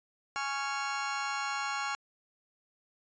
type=chord; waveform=30% pulse; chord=Db major; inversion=second; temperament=just; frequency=831.5 / 1108.7 / 1385.9 Hz; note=Ab5 / Db6 / F6; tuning=+2 / 0 / -14 cents; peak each=-34 dBFS; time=0.36-1.95 s; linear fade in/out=0 ms; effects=resampled to 16000 Hz